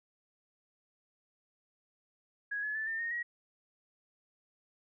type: tone with pitch steps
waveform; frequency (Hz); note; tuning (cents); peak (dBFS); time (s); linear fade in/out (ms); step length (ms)
sine; 1661.2 / 1706.9 / 1753.9 / 1802.2 / 1851.8 / 1902.7; G#6 / G#6 / A6 / A6 / A#6 / A#6; 0 / +47 / -6 / +41 / -12 / +35; -33; 2.51-3.23; 10; 120
effects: none